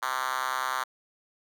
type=tone with high-pass filter; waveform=5% pulse; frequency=130 Hz; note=C3; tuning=11 cents flat; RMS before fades=-30 dBFS; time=0.02-0.84 s; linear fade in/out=10 ms; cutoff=1100 Hz; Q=2.3; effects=none